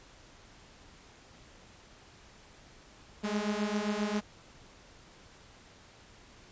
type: beating tone pair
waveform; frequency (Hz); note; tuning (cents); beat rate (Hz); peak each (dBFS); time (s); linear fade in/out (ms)
sawtooth; 205.3 / 212.8; G#3 / G#3; -20 / +42; 7.5; -29; 3.23-4.21; 20
effects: pink hiss -56 dBFS RMS until 6.51 s + resampled to 16000 Hz